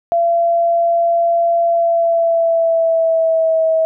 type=tone with pitch glide; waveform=sine; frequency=680 to 644.8 Hz; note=F5 to E5; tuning=-46 to -38 cents; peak=-11 dBFS; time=0.12-3.85 s; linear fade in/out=0 ms; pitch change=-92 cents; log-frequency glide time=1.63-3.64 s; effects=none